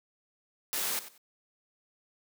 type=noise with echo; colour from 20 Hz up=white; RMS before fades=-32 dBFS; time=0.73-0.99 s; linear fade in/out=0 ms; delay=94 ms; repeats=2; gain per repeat=-14 dB; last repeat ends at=1.178 s; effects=high-pass 200 Hz 12 dB/octave